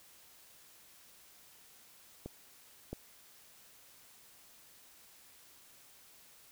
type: clicks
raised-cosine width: 2 ms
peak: -28 / -26 dBFS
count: 2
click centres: 2.26 / 2.93 s
effects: white hiss -60 dBFS RMS until 6.51 s